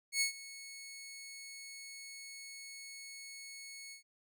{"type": "tone with ADSR envelope", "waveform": "15% pulse", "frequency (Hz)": 2200, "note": "C#7", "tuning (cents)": -14, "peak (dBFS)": -22, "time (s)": [0.12, 4.03], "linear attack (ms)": 90, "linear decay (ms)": 110, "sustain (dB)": -19, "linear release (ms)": 110, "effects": []}